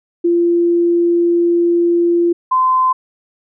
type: tone pair in turn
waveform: sine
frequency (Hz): 343.8 / 1030.2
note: F4 / C6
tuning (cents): -27 / -27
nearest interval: octave + perfect fifth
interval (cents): 1900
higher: second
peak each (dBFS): -10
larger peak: neither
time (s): 0.24-2.33 / 2.51-2.93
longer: first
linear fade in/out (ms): 10
effects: none